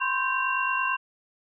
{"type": "tone cluster", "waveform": "sine", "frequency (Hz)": [1021, 1070, 1568, 2751], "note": ["C6", "C6", "G6", "F7"], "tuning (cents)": [-43, 38, 0, -27], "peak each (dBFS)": -29, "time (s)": [0, 0.97], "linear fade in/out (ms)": 20, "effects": []}